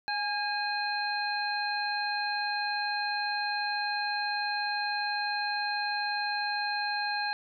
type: harmonic tone with a mistuned harmonic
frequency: 830.6 Hz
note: G#5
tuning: in tune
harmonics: 1 / 2 / 3 / 5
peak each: -32 / -33 / -39 / -35 dBFS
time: 0.08-7.33 s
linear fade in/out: 0 ms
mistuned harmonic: 2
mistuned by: -37 cents
effects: none